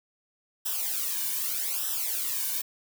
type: noise with flanger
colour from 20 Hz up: blue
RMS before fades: -30 dBFS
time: 0.65-2.62 s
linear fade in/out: 10 ms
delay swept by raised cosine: 0.44 to 1.54 ms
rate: 0.82 Hz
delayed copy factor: -0.9
effects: none